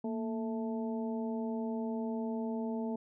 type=harmonic tone with a mistuned harmonic; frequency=220 Hz; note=A3; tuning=in tune; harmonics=1 / 2 / 3 / 4; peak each=-34 / -40 / -44 / -46 dBFS; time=0.04-2.96 s; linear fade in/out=5 ms; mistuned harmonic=1; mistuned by=+80 cents; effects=none